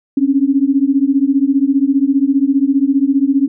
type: beating tone pair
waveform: sine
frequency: 267.7 / 282.7 Hz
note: C4 / C#4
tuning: +40 / +34 cents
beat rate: 15 Hz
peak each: -13 dBFS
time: 0.17-3.48 s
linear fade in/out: 5 ms
effects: none